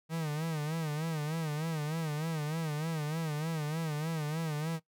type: tone with vibrato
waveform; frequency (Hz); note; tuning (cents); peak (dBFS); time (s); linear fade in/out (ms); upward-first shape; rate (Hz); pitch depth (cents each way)
45% pulse; 156.2; D#3; +7; -32; 0.09-4.8; 50; sine; 3.3; 100
effects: noise-tail reverb RT60 0.1 s tail -18 dB re dry